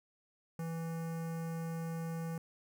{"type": "tone with notch filter", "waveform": "square", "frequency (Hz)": 164.81, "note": "E3", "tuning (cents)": 0, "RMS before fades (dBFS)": -39, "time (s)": [0.59, 2.38], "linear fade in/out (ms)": 2, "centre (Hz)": 3600, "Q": 0.63, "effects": []}